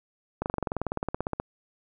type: slowing click train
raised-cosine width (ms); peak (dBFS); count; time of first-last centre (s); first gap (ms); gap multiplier
1; -14; 20; 0.42-1.4; 39; 1.03
effects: none